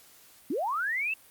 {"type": "linear sweep", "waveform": "sine", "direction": "up", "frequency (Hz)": [233.1, 2714], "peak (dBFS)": -27, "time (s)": [0.5, 1.14], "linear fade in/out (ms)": 5, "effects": ["white hiss -56 dBFS RMS until 1.3 s", "Opus 48 kbps"]}